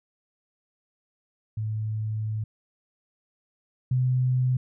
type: tone pair in turn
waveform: sine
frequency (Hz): 108.5 / 127.29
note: A2 / C3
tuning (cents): -24 / -47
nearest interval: minor third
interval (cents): 277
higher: second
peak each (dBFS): -26 / -20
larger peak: second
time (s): 1.57-2.44 / 3.91-4.57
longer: first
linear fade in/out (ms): 5
effects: none